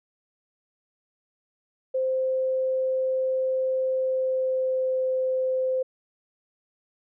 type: tone with pitch glide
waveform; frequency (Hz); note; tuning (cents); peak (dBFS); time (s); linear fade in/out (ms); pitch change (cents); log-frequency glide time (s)
sine; 521 to 517.7; C5 to C5; -7 to -18; -22; 1.94-5.83; 10; -11; 3.91-5.03
effects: none